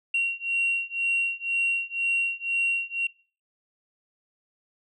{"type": "beating tone pair", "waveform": "sine", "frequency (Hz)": [2746, 2748], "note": ["F7", "F7"], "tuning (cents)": [-30, -29], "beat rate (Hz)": 2, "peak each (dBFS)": [-26, -25], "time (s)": [0.14, 3.07], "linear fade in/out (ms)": 5, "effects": ["noise-tail reverb RT60 0.4 s tail -23 dB re dry", "tanh soft clip ceiling -18 dBFS"]}